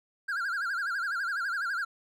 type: tone with vibrato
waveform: triangle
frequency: 1494 Hz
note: F#6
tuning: 16 cents sharp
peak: -27 dBFS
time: 0.28-1.85 s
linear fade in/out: 10 ms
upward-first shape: sine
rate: 12 Hz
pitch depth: 170 cents each way
effects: none